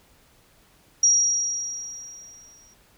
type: tone with exponential decay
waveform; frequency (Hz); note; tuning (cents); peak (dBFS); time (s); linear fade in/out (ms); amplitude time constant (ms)
sine; 5690; F8; +31; -13; 1.03-2.74; 5; 370
effects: pink hiss -58 dBFS RMS until 2.97 s